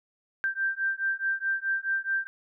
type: beating tone pair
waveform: sine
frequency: 1571 / 1575.7 Hz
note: G6 / G6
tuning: +3 / +9 cents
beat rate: 4.7 Hz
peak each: -29 dBFS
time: 0.44-2.27 s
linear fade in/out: 0 ms
effects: none